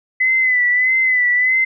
sine tone with vibrato, 2012 Hz, B6, 32 cents sharp, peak -12 dBFS, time 0.2-1.65 s, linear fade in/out 10 ms, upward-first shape sine, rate 1.6 Hz, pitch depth 48 cents each way, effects none

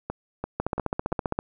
two click trains, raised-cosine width 1 ms, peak -11 / -15 dBFS, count 13 / 4, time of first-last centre 0.6-1.389 / 0.1-1.12 s, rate 15.2 / 2.94 Hz, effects none

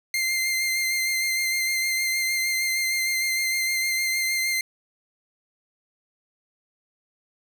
sawtooth tone with vibrato, 2093 Hz, C7, in tune, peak -19 dBFS, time 0.14-4.61 s, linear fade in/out 2 ms, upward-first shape sine, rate 6.5 Hz, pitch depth 19 cents each way, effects none

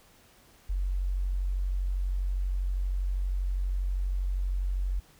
sine tone, 46.25 Hz, F#1, in tune, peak -26 dBFS, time 0.69-5 s, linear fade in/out 10 ms, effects pink hiss -59 dBFS RMS until 5.19 s

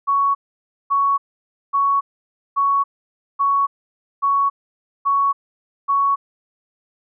sine tone bursts, 1115 Hz, C#6, 10 cents sharp, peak -14 dBFS, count 8, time 0.07-6.16 s, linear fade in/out 20 ms, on 280 ms, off 550 ms, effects none

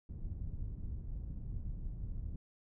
pink low-pass noise, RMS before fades -41 dBFS, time 0.09-2.36 s, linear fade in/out 2 ms, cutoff 110 Hz, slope 12 dB/octave, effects none

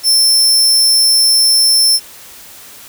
sawtooth tone, 5340 Hz, E8, 22 cents sharp, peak -5 dBFS, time 0.03-2 s, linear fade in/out 50 ms, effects white hiss -36 dBFS RMS until 2.88 s

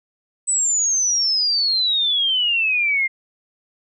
sine exponential sweep, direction down, 8100 to 2093 Hz, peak -16 dBFS, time 0.47-3.08 s, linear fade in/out 20 ms, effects none

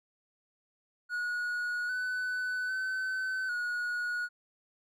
triangle tone with pitch steps, 1455 / 1499 / 1524 / 1453 Hz, F#6 / F#6 / G6 / F#6, -29 / +22 / -49 / -32 cents, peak -29 dBFS, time 1.09-4.29 s, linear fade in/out 50 ms, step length 800 ms, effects none

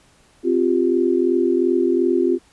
sine chord, C suspended fourth, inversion none, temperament equal, 261.6 / 349.2 / 392 Hz, C4 / F4 / G4, 0 / 0 / 0 cents, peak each -21 / -17 / -21 dBFS, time 0.43-2.39 s, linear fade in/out 50 ms, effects pink hiss -55 dBFS RMS until 2.52 s + resampled to 24000 Hz

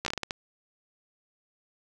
slowing click train, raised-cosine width 0.2 ms, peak -13 dBFS, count 8, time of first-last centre 0.05-0.308 s, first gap 13 ms, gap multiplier 1.34, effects none

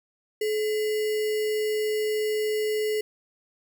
sine tone with sample-and-hold, 428.4 Hz, A4, 46 cents flat, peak -23 dBFS, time 0.41-3.01 s, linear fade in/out 5 ms, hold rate 2450 Hz, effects none

